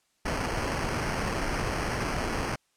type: noise with sample-and-hold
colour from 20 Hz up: pink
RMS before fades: -30 dBFS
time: 0.25-2.56 s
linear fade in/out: 10 ms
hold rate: 3675 Hz
effects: white hiss -71 dBFS RMS until 2.76 s + low-pass 9000 Hz 12 dB/octave